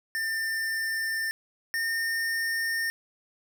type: tone pair in turn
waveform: square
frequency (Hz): 1795 / 1822.2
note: A6 / A#6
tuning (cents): +34 / -40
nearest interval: unison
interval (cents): 26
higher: second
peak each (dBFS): -28 / -27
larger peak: second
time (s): 0.15-1.31 / 1.74-2.9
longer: neither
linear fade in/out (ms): 0
effects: none